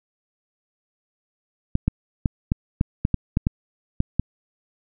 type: clicks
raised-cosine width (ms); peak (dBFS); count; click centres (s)
5; -6; 11; 1.754 / 1.88 / 2.258 / 2.519 / 2.811 / 3.051 / 3.143 / 3.371 / 3.469 / 4.004 / 4.196
effects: none